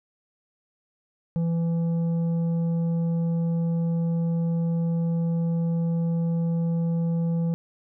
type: tone with tanh clipping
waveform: sine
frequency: 167.2 Hz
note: E3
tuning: 25 cents sharp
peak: -23 dBFS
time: 1.36-7.54 s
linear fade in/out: 0 ms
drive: 7 dB
effects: none